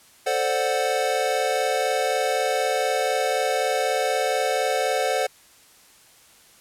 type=chord; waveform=square; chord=D dominant seventh; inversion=second; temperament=equal; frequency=440 / 523.3 / 587.3 / 740 Hz; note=A4 / C5 / D5 / F#5; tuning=0 / 0 / 0 / 0 cents; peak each=-29 / -26 / -29 / -26 dBFS; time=0.26-5.27 s; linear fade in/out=10 ms; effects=white hiss -53 dBFS RMS until 6.6 s + low-pass 12000 Hz 12 dB/octave